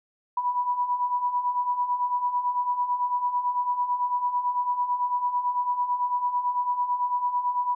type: beating tone pair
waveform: sine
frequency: 976 / 985 Hz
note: B5 / B5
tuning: -21 / -5 cents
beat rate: 9 Hz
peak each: -30 / -24 dBFS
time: 0.37-7.75 s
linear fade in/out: 5 ms
effects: none